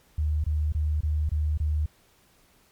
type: tone bursts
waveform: sine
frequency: 76 Hz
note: D#2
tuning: 40 cents flat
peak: -22 dBFS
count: 6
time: 0.18-1.86 s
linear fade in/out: 5 ms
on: 260 ms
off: 24 ms
effects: pink hiss -61 dBFS RMS until 2.71 s + MP3 96 kbps